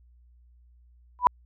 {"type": "tone with exponential growth", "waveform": "sine", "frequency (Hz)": 987.8, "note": "B5", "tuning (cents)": 0, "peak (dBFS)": -9, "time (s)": [1.19, 1.27], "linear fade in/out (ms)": 0, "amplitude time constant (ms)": 17, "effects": ["added 60 Hz sine -54 dBFS peak until 1.45 s"]}